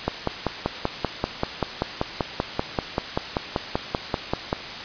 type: click train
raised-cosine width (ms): 1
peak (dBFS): -7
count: 24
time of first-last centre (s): 0.08-4.529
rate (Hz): 5.17
effects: white hiss -33 dBFS RMS until 4.84 s + resampled to 11025 Hz